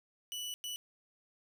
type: tone bursts at uneven times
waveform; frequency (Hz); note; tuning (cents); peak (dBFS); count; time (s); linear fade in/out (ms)
sawtooth; 2960; F#7; 0; -35; 2; 0.32-0.54 / 0.64-0.76; 0
effects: none

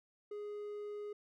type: tone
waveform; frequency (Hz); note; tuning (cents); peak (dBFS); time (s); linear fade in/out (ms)
triangle; 415.2; G#4; 0; -39; 0.31-1.13; 5
effects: none

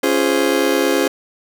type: chord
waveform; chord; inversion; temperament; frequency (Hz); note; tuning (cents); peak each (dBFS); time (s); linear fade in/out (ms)
40% pulse; Db major seventh; none; just; 277.2 / 346.5 / 415.8 / 519.7; Db4 / F4 / Ab4 / C5; 0 / -14 / +2 / -12; -19; 0.03-1.08; 5
effects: none

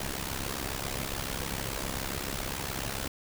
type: noise with amplitude modulation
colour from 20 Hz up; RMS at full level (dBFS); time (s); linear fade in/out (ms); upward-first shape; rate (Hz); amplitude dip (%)
pink; -31; 0-3.08; 5; sine; 67.1; 80
effects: none

